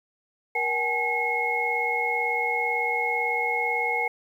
sine tone cluster, 474.6 / 769 / 847 / 2169 Hz, A#4 / G5 / G#5 / C#7, +31 / -33 / +34 / -38 cents, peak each -31 / -31 / -30 / -25 dBFS, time 0.55-4.08 s, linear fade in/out 5 ms, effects 9-bit

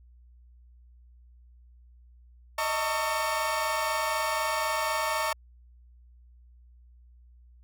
30% pulse tone cluster, 606 / 630 / 905 / 1118 / 1348 Hz, D#5 / D#5 / A5 / C#6 / E6, -46 / +21 / +48 / +14 / +38 cents, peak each -37 / -30 / -28 / -29 / -36 dBFS, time 2.58-5.33 s, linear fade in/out 5 ms, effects added 60 Hz sine -52 dBFS peak until 7.63 s

